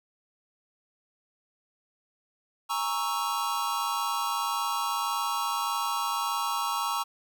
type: chord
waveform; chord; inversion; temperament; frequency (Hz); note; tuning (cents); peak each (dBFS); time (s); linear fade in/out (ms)
square; A# half-diminished seventh; third; equal; 830.6 / 932.3 / 1108.7 / 1318.5; G#5 / A#5 / C#6 / E6; 0 / 0 / 0 / 0; -37 / -33 / -32 / -34; 2.69-7.04; 20
effects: none